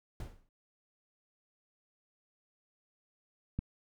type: noise with exponential decay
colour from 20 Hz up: brown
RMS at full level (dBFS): -36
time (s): 0.2-0.49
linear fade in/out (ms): 2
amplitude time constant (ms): 61
type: click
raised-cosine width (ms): 5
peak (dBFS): -21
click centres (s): 3.59
effects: none